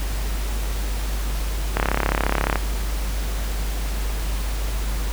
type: click train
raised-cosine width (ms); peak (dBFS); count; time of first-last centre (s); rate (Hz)
0.5; -4; 28; 1.77-2.557; 34.3
effects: added 50 Hz sine -22 dBFS peak until 5.12 s + pink hiss -33 dBFS RMS until 5.12 s